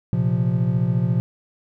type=chord; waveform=triangle; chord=Bb suspended second; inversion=none; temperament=equal; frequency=116.54 / 130.81 / 174.61 Hz; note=Bb2 / C3 / F3; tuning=0 / 0 / 0 cents; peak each=-20 dBFS; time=0.13-1.2 s; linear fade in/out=0 ms; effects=none